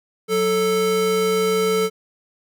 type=tone pair together; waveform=square; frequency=184.78 / 440 Hz; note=F#3 / A4; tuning=-2 / 0 cents; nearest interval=octave + minor third; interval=1502 cents; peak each=-27 / -18 dBFS; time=0.28-1.9 s; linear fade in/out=50 ms; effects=none